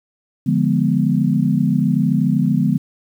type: chord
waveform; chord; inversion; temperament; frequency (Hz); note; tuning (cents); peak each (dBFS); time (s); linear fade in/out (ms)
sine; D diminished seventh; none; equal; 146.83 / 174.61 / 207.7 / 246.9; D3 / F3 / Ab3 / Cb4; 0 / 0 / 0 / 0; -19; 0.46-2.78; 10
effects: 8-bit